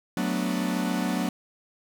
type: chord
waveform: 45% pulse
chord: B minor seventh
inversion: second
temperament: equal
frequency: 185 / 220 / 246.9 / 293.7 Hz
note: F#3 / A3 / B3 / D4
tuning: 0 / 0 / 0 / 0 cents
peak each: -29 / -32 / -30 / -32 dBFS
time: 0.17-1.29 s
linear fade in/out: 2 ms
effects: none